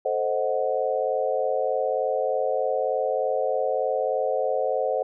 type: chord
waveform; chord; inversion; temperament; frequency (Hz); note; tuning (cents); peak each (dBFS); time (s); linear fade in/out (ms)
sine; A diminished seventh; none; equal; 440 / 523.3 / 622.3 / 740; A4 / C5 / Eb5 / Gb5; 0 / 0 / 0 / 0; -29 / -25 / -28 / -29; 0.05-5.03; 5
effects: none